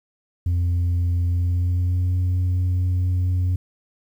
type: tone with pitch glide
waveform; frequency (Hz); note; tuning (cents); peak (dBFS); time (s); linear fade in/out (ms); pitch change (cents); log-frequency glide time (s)
sine; 87.31 to 90.44; F2 to F#2; 0 to -39; -15; 0.46-3.56; 5; +61; 1.26-2.19
effects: tanh soft clip ceiling -17 dBFS + 9-bit